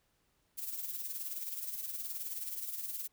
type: noise with tremolo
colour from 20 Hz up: violet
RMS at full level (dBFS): -38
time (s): 0.57-3.08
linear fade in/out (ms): 20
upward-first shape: sine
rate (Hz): 19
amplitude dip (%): 55
effects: pink hiss -75 dBFS RMS until 3.12 s